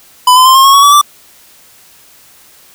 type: tone with pitch steps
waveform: square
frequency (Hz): 1000 / 1022.8 / 1046.1 / 1069.9 / 1094.3 / 1119.2 / 1144.7 / 1170.8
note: B5 / C6 / C6 / C6 / C#6 / C#6 / D6 / D6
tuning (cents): +21 / -40 / -1 / +38 / -23 / +16 / -45 / -6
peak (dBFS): -3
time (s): 0.27-1.014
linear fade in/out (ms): 5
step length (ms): 93
effects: white hiss -42 dBFS RMS until 2.74 s